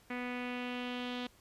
sawtooth tone with low-pass filter sweep, 246.9 Hz, B3, in tune, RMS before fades -39 dBFS, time 0.1-1.27 s, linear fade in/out 5 ms, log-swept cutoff 2200 to 3500 Hz, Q 3.5, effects pink hiss -64 dBFS RMS until 1.4 s + resampled to 32000 Hz

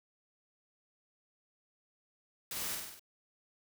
white noise with echo, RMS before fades -40 dBFS, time 2.51-2.75 s, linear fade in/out 2 ms, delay 49 ms, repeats 5, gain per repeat -3 dB, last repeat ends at 2.995 s, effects none

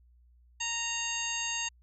harmonic tone, 928 Hz, A#5, 8 cents flat, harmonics 1 / 2 / 3 / 4 / 5 / 7 / 8, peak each -41 / -40 / -35 / -43 / -43 / -36 / -41 dBFS, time 0.6-1.69 s, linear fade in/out 10 ms, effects added 60 Hz sine -58 dBFS peak until 1.82 s

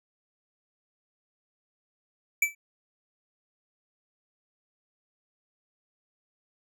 square tone with exponential decay, 2316 Hz, D7, 25 cents flat, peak -18 dBFS, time 2.42-2.55 s, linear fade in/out 5 ms, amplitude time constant 28 ms, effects none

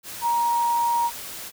sine tone in noise, 942 Hz, A#5, 18 cents sharp, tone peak -19 dBFS, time 0.21-1.11 s, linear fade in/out 50 ms, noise white, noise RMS -36 dBFS, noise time 0.03-1.52 s, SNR +14 dB, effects none

